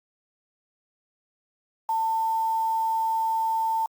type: tone with quantisation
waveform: sine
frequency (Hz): 895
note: A5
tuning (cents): +29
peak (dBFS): -22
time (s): 1.89-3.86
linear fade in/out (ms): 2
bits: 7
effects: Opus 48 kbps